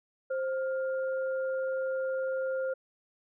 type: tone pair together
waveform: sine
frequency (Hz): 526 / 1404.3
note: C5 / F6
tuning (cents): +9 / +9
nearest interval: octave + perfect fourth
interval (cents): 1700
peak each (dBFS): -29 / -40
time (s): 0.3-2.74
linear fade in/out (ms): 10
effects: none